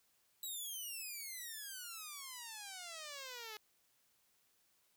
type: exponential sweep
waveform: 5% pulse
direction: down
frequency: 3936 to 420 Hz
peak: -35 dBFS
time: 0.43-3.57 s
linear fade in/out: 2 ms
effects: white hiss -75 dBFS RMS until 4.96 s